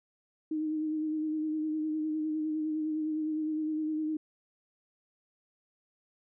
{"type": "tone with vibrato", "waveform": "sine", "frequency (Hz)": 310, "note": "D#4", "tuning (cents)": -6, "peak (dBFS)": -29, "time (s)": [0.51, 4.17], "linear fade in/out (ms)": 5, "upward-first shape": "sine", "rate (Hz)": 9.8, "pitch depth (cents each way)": 27, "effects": []}